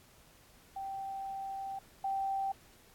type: tone pair in turn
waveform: sine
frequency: 780 / 780 Hz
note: G5 / G5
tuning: -9 / -9 cents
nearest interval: unison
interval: 0 cents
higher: neither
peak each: -37 / -31 dBFS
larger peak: second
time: 0.76-1.79 / 2.04-2.52 s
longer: first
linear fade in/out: 5 ms
effects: pink hiss -61 dBFS RMS until 2.94 s + AAC 64 kbps